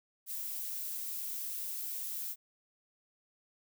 violet noise, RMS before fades -39 dBFS, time 0.26-2.36 s, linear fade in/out 50 ms, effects none

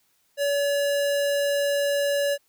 square tone, 569 Hz, C#5, 45 cents sharp, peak -22 dBFS, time 0.37-2.38 s, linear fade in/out 50 ms, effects white hiss -67 dBFS RMS until 2.48 s

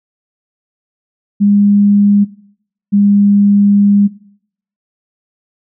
sine tone pair in turn, 203.3 / 202.5 Hz, G#3 / G#3, -37 / -43 cents, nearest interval unison, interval 6 cents, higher first, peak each -6 dBFS, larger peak neither, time 1.4-2.25 / 2.92-4.08 s, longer second, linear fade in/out 20 ms, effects noise-tail reverb RT60 0.7 s tail -20 dB re dry

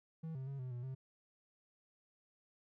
triangle tone with pitch steps, 161.5 / 132.1 / 137.8 / 127.6 / 121.8 / 131.6 Hz, E3 / C3 / C#3 / C3 / B2 / C3, -35 / +17 / -10 / -43 / -24 / +10 cents, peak -39 dBFS, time 0.23-0.95 s, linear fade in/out 10 ms, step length 120 ms, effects none

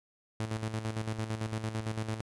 sawtooth tone with tremolo, 110 Hz, A2, in tune, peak -27 dBFS, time 0.4-2.21 s, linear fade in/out 0 ms, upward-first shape square, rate 8.9 Hz, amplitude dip 60%, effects resampled to 24000 Hz

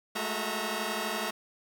10% pulse tone cluster, 210.6 / 222.6 / 364 / 650 / 929 Hz, G#3 / A3 / F#4 / E5 / A#5, +24 / +20 / -28 / -24 / -6 cents, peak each -29 dBFS, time 0.15-1.31 s, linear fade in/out 10 ms, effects none

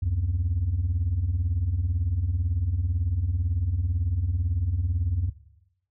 sine beating tone pair, 72.8 / 90.8 Hz, D2 / F#2, -15 / -32 cents, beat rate 18 Hz, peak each -26 / -22 dBFS, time 0.02-5.3 s, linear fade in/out 10 ms, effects noise-tail reverb RT60 0.9 s tail -17 dB re dry + tanh soft clip ceiling -19 dBFS

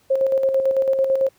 sine tone with tremolo, 535 Hz, C5, 38 cents sharp, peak -14 dBFS, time 0.1-1.29 s, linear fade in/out 10 ms, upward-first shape square, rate 9 Hz, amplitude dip 45%, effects pink hiss -59 dBFS RMS until 1.38 s + high-pass 60 Hz 12 dB/octave

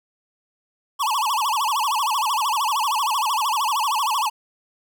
square tone with vibrato, 987.8 Hz, B5, in tune, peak -20 dBFS, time 0.99-4.3 s, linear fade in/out 20 ms, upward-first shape sine, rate 13 Hz, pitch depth 270 cents each way, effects none

